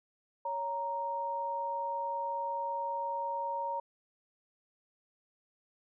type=tone pair together; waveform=sine; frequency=557.7 / 932.3 Hz; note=C#5 / A#5; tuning=+10 / 0 cents; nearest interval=major sixth; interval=890 cents; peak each=-39 / -33 dBFS; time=0.45-3.8 s; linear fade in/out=5 ms; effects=none